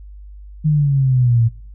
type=exponential sweep; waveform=sine; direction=down; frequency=155.56 to 112.5 Hz; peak=-11 dBFS; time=0.64-1.49 s; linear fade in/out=20 ms; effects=noise-tail reverb RT60 0.4 s tail -18 dB re dry + added 50 Hz sine -34 dBFS peak until 1.74 s

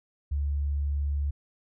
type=tone; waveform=sine; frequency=71.6 Hz; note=D2; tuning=43 cents flat; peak=-25 dBFS; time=0.31-1.31 s; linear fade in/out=10 ms; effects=none

